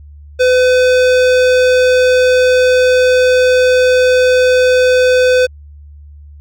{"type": "tone with hard clipping", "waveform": "sine", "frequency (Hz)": 505, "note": "B4", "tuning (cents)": 39, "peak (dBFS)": -9, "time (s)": [0.39, 5.47], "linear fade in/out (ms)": 20, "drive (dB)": 18, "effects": ["added 73 Hz sine -33 dBFS peak until 6.4 s"]}